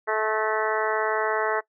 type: harmonic tone with a mistuned harmonic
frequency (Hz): 216.9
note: A3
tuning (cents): -25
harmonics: 2 / 3 / 4 / 5 / 6 / 7 / 8 / 9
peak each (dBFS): -27 / -29 / -30 / -31 / -32 / -32 / -33 / -34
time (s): 0.07-1.61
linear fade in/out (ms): 20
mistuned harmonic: 8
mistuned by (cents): +22
effects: noise-tail reverb RT60 0.1 s tail -20 dB re dry